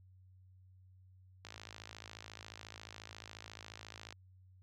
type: click train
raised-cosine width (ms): 0.2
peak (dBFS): -30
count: 146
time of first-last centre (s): 1.45-4.125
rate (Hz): 54.2
effects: added 93 Hz sine -59 dBFS peak until 4.62 s